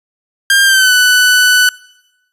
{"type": "tone with pitch glide", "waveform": "sawtooth", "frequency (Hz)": [1600, 1492.9], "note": ["G6", "F#6"], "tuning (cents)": [35, 15], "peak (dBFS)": -3, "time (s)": [0.5, 1.69], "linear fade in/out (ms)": 2, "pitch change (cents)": -120, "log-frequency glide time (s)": [0.64, 0.92], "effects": ["noise-tail reverb RT60 1.0 s tail -23 dB re dry", "resampled to 32000 Hz"]}